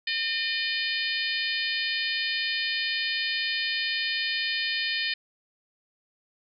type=harmonic tone; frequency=607 Hz; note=D#5; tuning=43 cents flat; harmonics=3 / 4 / 5 / 6 / 7 / 8; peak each=-31 / -32 / -33 / -34 / -34 / -35 dBFS; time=0.07-5.14 s; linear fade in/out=5 ms; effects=none